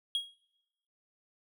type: tone with exponential decay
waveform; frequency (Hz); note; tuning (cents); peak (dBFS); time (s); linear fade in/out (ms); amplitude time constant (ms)
triangle; 3289; G#7; -18; -24; 0.15-0.34; 1; 41
effects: noise-tail reverb RT60 1.0 s tail -25 dB re dry